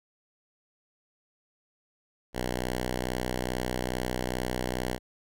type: tone with pitch glide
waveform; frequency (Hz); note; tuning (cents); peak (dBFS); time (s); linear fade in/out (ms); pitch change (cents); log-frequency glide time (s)
5% pulse; 61.9 to 62.37; B1 to B1; +5 to +18; -18; 2.33-4.99; 50; +13; 2.5-2.91
effects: none